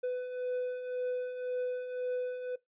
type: beating tone pair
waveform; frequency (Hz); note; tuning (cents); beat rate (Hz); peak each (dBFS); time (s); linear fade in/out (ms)
triangle; 498.4 / 500.3; B4 / B4; +16 / +22; 1.9; -39 / -31; 0.03-2.56; 10
effects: noise-tail reverb RT60 0.2 s tail -23 dB re dry + resampled to 8000 Hz